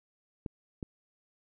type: clicks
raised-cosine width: 3 ms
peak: -23 / -24 dBFS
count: 2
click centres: 0.462 / 0.828 s
effects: none

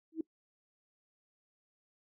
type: tone with exponential growth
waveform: sine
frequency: 321.4 Hz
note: E4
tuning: 44 cents flat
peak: -28 dBFS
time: 0.12-0.21 s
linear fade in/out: 5 ms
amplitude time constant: 19 ms
effects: noise-tail reverb RT60 0.1 s tail -22 dB re dry

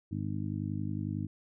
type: harmonic tone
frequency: 51 Hz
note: G#1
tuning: 31 cents flat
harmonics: 2 / 3 / 4 / 5 / 6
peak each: -36 / -38 / -39 / -40 / -41 dBFS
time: 0.11-1.27 s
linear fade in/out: 10 ms
effects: none

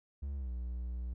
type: tone with pitch glide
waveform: triangle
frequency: 69.9 to 60.85 Hz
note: C#2 to B1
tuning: +15 to -25 cents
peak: -34 dBFS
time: 0.22-1.14 s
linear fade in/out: 10 ms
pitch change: -240 cents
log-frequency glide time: 0.36-0.5 s
effects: none

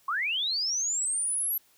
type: linear sweep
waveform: sine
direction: up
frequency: 1039 to 11840 Hz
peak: -26 dBFS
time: 0.08-1.58 s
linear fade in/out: 5 ms
effects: white hiss -63 dBFS RMS until 1.77 s

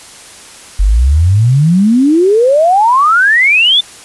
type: exponential sweep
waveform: sine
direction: up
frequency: 44.8 to 3603 Hz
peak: -5 dBFS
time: 0.79-3.81 s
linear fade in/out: 10 ms
effects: white hiss -34 dBFS RMS until 4.04 s + resampled to 24000 Hz

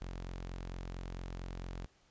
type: tone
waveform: sawtooth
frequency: 44.42 Hz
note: F1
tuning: 30 cents sharp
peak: -37 dBFS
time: 0.01-1.86 s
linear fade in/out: 0 ms
effects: pink hiss -69 dBFS RMS until 2.1 s + resampled to 16000 Hz

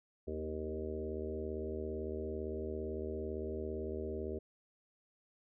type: harmonic tone with a mistuned harmonic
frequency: 77.78 Hz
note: D#2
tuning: in tune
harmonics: 1 / 3 / 4 / 5 / 6 / 7 / 8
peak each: -43 / -46 / -48 / -41 / -45 / -53 / -49 dBFS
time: 0.27-4.39 s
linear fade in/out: 10 ms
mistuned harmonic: 4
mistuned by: +18 cents
effects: none

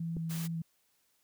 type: tone with vibrato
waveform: sine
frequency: 164.81 Hz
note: E3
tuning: in tune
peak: -33 dBFS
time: 0-0.62 s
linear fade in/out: 5 ms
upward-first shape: square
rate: 2.7 Hz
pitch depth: 11 cents each way
type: click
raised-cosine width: 3 ms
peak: -27 dBFS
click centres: 0.168 s
type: noise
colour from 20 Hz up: white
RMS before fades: -44 dBFS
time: 0.29-0.48 s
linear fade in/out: 20 ms
effects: white hiss -73 dBFS RMS until 1.23 s

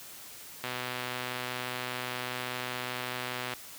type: click train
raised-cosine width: 0.3 ms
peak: -18 dBFS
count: 363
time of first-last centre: 0.64-3.536 s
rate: 125 Hz
effects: white hiss -47 dBFS RMS until 3.78 s + high-pass 60 Hz 12 dB/octave

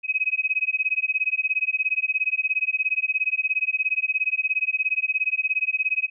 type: tone with tremolo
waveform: sine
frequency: 2534 Hz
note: D#7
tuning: 31 cents sharp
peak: -17 dBFS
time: 0.03-6.1 s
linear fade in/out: 50 ms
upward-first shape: sine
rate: 17 Hz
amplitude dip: 100%
effects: none

